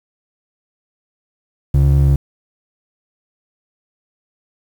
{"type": "ring-modulated tone", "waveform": "triangle", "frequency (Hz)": 103.83, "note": "G#2", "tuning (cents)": 0, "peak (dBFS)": -4, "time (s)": [1.74, 2.16], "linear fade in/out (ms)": 5, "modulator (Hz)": 34.2, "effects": ["7-bit"]}